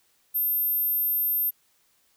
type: tone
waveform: sine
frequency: 13260 Hz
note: G#9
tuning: 4 cents flat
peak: -22 dBFS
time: 0.34-1.51 s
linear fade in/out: 20 ms
effects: white hiss -66 dBFS RMS until 2.16 s

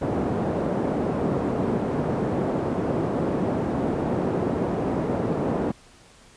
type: band-pass noise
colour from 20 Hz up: pink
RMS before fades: -25 dBFS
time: 0.01-5.72 s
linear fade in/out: 10 ms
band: 160 to 600 Hz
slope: 12 dB/octave
effects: pink hiss -52 dBFS RMS until 6.36 s + resampled to 22050 Hz

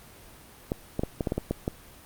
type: clicks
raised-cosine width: 2 ms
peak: -13 dBFS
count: 9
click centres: 0.719 / 0.994 / 1.035 / 1.208 / 1.272 / 1.321 / 1.38 / 1.51 / 1.679 s
effects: pink hiss -50 dBFS RMS until 2.05 s + Opus 32 kbps

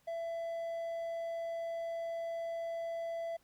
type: tone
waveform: triangle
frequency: 668 Hz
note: E5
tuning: 23 cents sharp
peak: -34 dBFS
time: 0.07-3.37 s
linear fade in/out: 10 ms
effects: pink hiss -71 dBFS RMS until 3.43 s

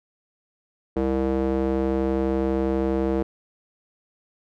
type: tone with band-pass filter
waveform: square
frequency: 66.1 Hz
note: C2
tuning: 18 cents sharp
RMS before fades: -23 dBFS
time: 0.96-3.23 s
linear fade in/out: 5 ms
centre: 400 Hz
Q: 1.9
effects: none

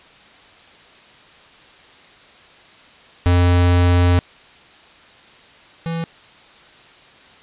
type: tone pair in turn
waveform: square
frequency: 88.4 / 165.63 Hz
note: F2 / E3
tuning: +22 / +9 cents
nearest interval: major seventh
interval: 1087 cents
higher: second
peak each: -12 / -22 dBFS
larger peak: first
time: 3.26-4.19 / 5.86-6.04 s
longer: first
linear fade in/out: 0 ms
effects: white hiss -46 dBFS RMS until 7.42 s + resampled to 8000 Hz

